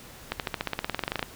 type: accelerating click train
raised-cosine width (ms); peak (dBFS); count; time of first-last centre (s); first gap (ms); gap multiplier
0.3; -11; 18; 0.32-1.228; 78; 0.95
effects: pink hiss -47 dBFS RMS until 1.35 s